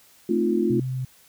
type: chord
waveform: sine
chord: F dominant seventh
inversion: first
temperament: equal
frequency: 220 / 261.6 / 311.1 / 349.2 Hz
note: A3 / C4 / Eb4 / F4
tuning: 0 / 0 / 0 / 0 cents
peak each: -24 / -28 / -28 / -22 dBFS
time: 0.29-0.8 s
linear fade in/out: 5 ms
type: tone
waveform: sine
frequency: 129.2 Hz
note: C3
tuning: 21 cents flat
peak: -25 dBFS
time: 0.7-1.05 s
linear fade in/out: 5 ms
effects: white hiss -55 dBFS RMS until 1.28 s